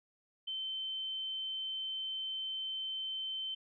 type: tone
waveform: sine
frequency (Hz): 3087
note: G7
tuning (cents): -27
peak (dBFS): -36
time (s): 0.47-3.55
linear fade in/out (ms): 10
effects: none